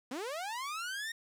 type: linear sweep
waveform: sawtooth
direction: up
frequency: 233.1 to 1864.7 Hz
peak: -33 dBFS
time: 0.11-1.12 s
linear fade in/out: 5 ms
effects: low-pass 11000 Hz 12 dB/octave + 10-bit